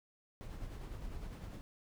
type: noise with tremolo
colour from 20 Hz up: brown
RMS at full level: -43 dBFS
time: 0.41-1.61 s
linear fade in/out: 0 ms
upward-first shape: sine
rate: 9.9 Hz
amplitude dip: 40%
effects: none